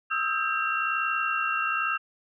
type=tone cluster; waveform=sine; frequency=1265 / 1326 / 1593 / 2738 Hz; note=D#6 / E6 / G6 / F7; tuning=+28 / +10 / +27 / -35 cents; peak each=-30 dBFS; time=0.1-1.98 s; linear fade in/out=20 ms; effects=none